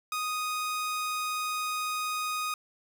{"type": "tone", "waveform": "sawtooth", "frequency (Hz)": 1244.5, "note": "D#6", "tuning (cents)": 0, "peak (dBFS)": -26, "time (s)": [0.12, 2.54], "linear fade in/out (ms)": 2, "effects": []}